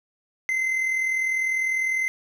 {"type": "tone with amplitude modulation", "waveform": "triangle", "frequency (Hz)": 2065, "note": "C7", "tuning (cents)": -23, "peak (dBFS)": -18, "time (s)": [0.49, 2.08], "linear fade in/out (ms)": 0, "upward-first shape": "sine", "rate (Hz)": 40, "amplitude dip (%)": 45, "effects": []}